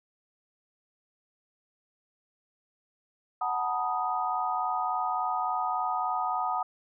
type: chord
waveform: sine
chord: B dominant seventh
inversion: second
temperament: equal with one note detuned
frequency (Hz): 740 / 880 / 963.5 / 1244.5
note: F#5 / A5 / B5 / D#6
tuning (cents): 0 / 0 / -43 / 0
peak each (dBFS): -31 / -34 / -34 / -31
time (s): 3.41-6.63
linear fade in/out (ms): 5
effects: none